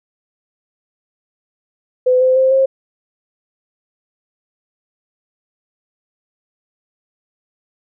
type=tone with pitch steps; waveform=sine; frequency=506 / 515.1 / 524.4 / 533.9 Hz; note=B4 / C5 / C5 / C5; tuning=+42 / -27 / +4 / +35 cents; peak=-9 dBFS; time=2.06-2.66 s; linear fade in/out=10 ms; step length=150 ms; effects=none